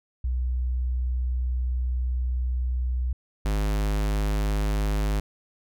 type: tone pair in turn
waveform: sine / square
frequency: 62.3 / 51.53 Hz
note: B1 / G#1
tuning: +16 / -13 cents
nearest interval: minor third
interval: 329 cents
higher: first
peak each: -23 dBFS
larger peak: neither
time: 0.24-3.13 / 3.45-5.2 s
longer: first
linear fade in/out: 5 ms
effects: none